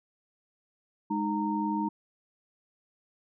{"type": "tone cluster", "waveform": "sine", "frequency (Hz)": [208.4, 308.4, 923], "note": ["G#3", "D#4", "A#5"], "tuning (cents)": [6, -15, -17], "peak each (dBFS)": -31, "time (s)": [1.1, 1.89], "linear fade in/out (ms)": 10, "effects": []}